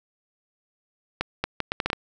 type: accelerating click train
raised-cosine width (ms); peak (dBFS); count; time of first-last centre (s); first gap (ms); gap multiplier
0.3; -8; 8; 1.21-1.931; 230; 0.71
effects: none